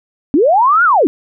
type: linear two-way sweep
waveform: sine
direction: up then down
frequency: 252 to 1480 to 252 Hz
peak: -7 dBFS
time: 0.34-1.07 s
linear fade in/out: 0 ms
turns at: 0.84 s
effects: none